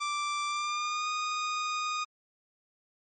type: tone with pitch glide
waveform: sawtooth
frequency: 1174.7 to 1234.5 Hz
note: D6 to D#6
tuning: 0 to -14 cents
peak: -26 dBFS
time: 0-2.05 s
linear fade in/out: 20 ms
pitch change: +86 cents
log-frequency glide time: 0.47-1.09 s
effects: MP3 32 kbps